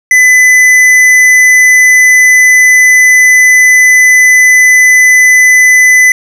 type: tone with tanh clipping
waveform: sine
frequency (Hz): 2007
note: B6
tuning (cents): +27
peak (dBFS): -3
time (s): 0.11-6.12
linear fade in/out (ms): 2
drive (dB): 12
effects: none